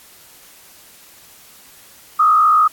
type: tone with frequency modulation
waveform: sine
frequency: 1244.5 Hz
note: D#6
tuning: in tune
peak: -9 dBFS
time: 2.19-2.68 s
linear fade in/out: 10 ms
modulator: 56.8 Hz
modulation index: 0.73
effects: white hiss -45 dBFS RMS until 2.72 s + AAC 64 kbps